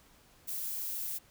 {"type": "noise", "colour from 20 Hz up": "violet", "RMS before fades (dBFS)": -37, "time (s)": [0.47, 1.19], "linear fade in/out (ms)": 20, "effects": ["pink hiss -62 dBFS RMS until 1.3 s"]}